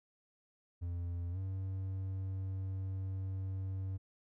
triangle tone with pitch glide, 86.9 to 95.31 Hz, F2 to G2, -8 to -48 cents, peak -34 dBFS, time 0.81-3.98 s, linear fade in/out 20 ms, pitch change +160 cents, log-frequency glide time 1.31-1.38 s, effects none

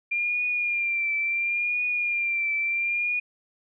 sine tone with vibrato, 2392 Hz, D7, 31 cents sharp, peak -23 dBFS, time 0.11-3.2 s, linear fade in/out 10 ms, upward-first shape triangle, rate 0.72 Hz, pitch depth 52 cents each way, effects none

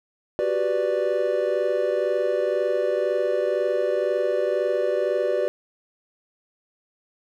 triangle chord, G major seventh, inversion third, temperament equal, 370 / 392 / 493.9 / 587.3 Hz, F#4 / G4 / B4 / D5, 0 / 0 / 0 / 0 cents, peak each -26 / -26 / -24 / -22 dBFS, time 0.39-5.48 s, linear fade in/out 0 ms, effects none

